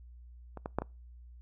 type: clicks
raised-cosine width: 1 ms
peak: -28 / -22 / -15 / -22 dBFS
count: 4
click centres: 0.573 / 0.659 / 0.786 / 0.82 s
effects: noise-tail reverb RT60 0.3 s tail -26 dB re dry + added 60 Hz sine -49 dBFS peak until 1.41 s